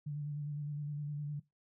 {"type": "tone with vibrato", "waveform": "sine", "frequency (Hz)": 146.83, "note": "D3", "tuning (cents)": 0, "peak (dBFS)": -36, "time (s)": [0.06, 1.4], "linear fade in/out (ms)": 10, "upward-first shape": "square", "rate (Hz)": 9.8, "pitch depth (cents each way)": 25, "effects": ["noise-tail reverb RT60 0.2 s tail -20 dB re dry"]}